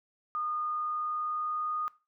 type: tone with pitch glide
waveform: sine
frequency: 1223 to 1232.2 Hz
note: D#6 to D#6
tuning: -30 to -17 cents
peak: -30 dBFS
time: 0.35-1.88 s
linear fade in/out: 0 ms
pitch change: +13 cents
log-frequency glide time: 0.58-1.73 s
effects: noise-tail reverb RT60 0.3 s tail -19 dB re dry